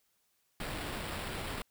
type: noise with sample-and-hold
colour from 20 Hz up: pink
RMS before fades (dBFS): -39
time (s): 0.6-1.62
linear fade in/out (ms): 2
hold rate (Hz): 6300
effects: white hiss -75 dBFS RMS until 1.7 s